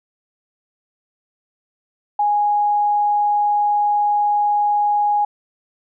sine tone, 828 Hz, G#5, 5 cents flat, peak -14 dBFS, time 2.19-5.25 s, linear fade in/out 5 ms, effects none

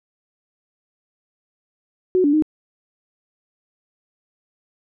sine tone with pitch steps, 369 / 289.3 / 308.5 Hz, F#4 / D4 / D#4, -5 / -26 / -15 cents, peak -13 dBFS, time 2.15-2.423 s, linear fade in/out 0 ms, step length 91 ms, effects none

